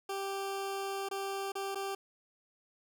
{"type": "tone with dropouts", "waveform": "20% pulse", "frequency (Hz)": 392, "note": "G4", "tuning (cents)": 0, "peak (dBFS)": -30, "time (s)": [0.09, 1.95], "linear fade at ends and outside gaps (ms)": 5, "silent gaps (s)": [[1.088, 1.111], [1.52, 1.553], [1.748, 1.755]], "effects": []}